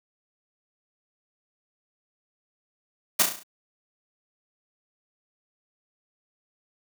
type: noise with echo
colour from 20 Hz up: white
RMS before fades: -18 dBFS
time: 3.19-3.23 s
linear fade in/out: 10 ms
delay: 34 ms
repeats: 6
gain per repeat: -5 dB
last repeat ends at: 3.434 s
effects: high-pass 150 Hz 12 dB/octave